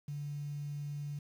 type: tone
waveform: triangle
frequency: 145.1 Hz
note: D3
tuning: 21 cents flat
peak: -33 dBFS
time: 0.08-1.19 s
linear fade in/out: 5 ms
effects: tanh soft clip ceiling -35 dBFS + 10-bit